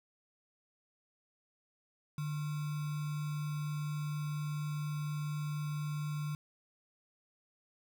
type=tone with sample-and-hold; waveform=sine; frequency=149.3 Hz; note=D3; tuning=29 cents sharp; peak=-34 dBFS; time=2.18-6.35 s; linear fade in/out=2 ms; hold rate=1225 Hz; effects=none